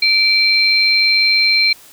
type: tone pair together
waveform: sine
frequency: 2335 / 4153 Hz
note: D7 / C8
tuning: -11 / -14 cents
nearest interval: minor seventh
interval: 997 cents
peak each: -13 dBFS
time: 0.02-1.73 s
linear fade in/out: 5 ms
effects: white hiss -43 dBFS RMS until 1.92 s